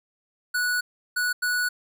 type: tone bursts at uneven times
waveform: square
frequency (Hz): 1472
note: F#6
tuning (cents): -9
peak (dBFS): -23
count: 3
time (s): 0.54-0.81 / 1.16-1.33 / 1.42-1.69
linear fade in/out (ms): 10
effects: 10-bit